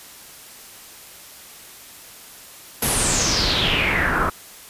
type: noise with low-pass filter sweep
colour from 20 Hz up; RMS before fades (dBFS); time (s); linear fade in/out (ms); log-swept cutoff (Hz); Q
pink; -20; 2.82-4.3; 5; 12000 to 1200; 5.4
effects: white hiss -42 dBFS RMS until 4.69 s + resampled to 32000 Hz